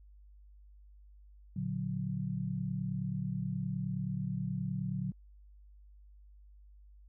sine chord, Bb augmented, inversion none, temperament equal with one note detuned, 116.54 / 145.99 / 185 Hz, Bb2 / D3 / F#3, 0 / -10 / 0 cents, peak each -39 / -37 / -36 dBFS, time 1.56-5.12 s, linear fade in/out 5 ms, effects added 50 Hz sine -54 dBFS peak until 7.08 s

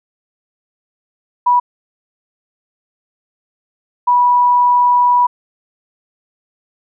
sine tone bursts at uneven times, 978 Hz, B5, 17 cents flat, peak -8 dBFS, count 2, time 1.46-1.6 / 4.07-5.27 s, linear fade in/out 10 ms, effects none

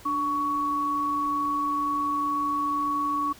sine tone pair together, 293.7 / 1119.5 Hz, D4 / C#6, 0 / +17 cents, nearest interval octave + major seventh, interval 2317 cents, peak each -32 / -24 dBFS, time 0.05-3.33 s, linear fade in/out 10 ms, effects pink hiss -49 dBFS RMS until 3.39 s

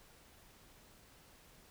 silence, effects pink hiss -62 dBFS RMS until 1.7 s

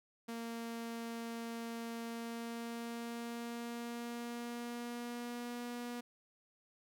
sawtooth tone with pitch glide, 231.2 to 241.2 Hz, A#3 to B3, -14 to -41 cents, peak -37 dBFS, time 0.28-6.01 s, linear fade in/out 10 ms, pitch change +73 cents, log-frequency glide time 2.04-5.6 s, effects none

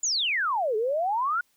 sine exponential two-way sweep, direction down then up, 7240 to 415.3 to 1467 Hz, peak -23 dBFS, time 0.03-1.41 s, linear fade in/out 5 ms, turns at 0.76 s, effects white hiss -68 dBFS RMS until 1.56 s

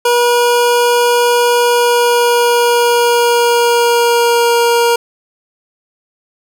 25% pulse tone with pitch glide, 481.3 to 471.1 Hz, B4 to A#4, -45 to +18 cents, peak -5 dBFS, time 0.05-4.96 s, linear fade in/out 5 ms, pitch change -37 cents, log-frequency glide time 1.59-4.52 s, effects none

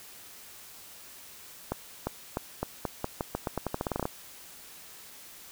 accelerating click train, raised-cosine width 1 ms, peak -15 dBFS, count 19, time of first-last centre 1.72-4.054 s, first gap 350 ms, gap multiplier 0.86, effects white hiss -49 dBFS RMS until 5.51 s

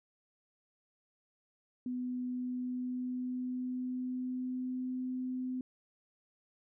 sine tone with pitch glide, 249.8 to 254.9 Hz, B3 to C4, +20 to -45 cents, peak -34 dBFS, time 1.86-5.61 s, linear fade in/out 2 ms, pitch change +35 cents, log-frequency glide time 2.33-5 s, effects none

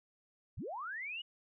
sine linear sweep, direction up, 43.65 to 2960 Hz, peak -39 dBFS, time 0.57-1.22 s, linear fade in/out 10 ms, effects none

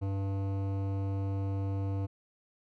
sine tone with hard clipping, 97.8 Hz, G2, 4 cents flat, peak -32 dBFS, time 0.01-2.07 s, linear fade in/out 20 ms, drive 15 dB, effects none

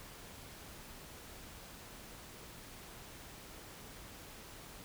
silence, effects pink hiss -52 dBFS RMS until 4.84 s

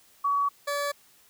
sine / 20% pulse tone pair in turn, 1132 / 573.6 Hz, C#6 / D5, +36 / -41 cents, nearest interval octave, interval 1177 cents, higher first, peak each -22 dBFS, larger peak neither, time 0.24-0.49 / 0.67-0.92 s, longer neither, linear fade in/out 10 ms, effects white hiss -59 dBFS RMS until 1.29 s

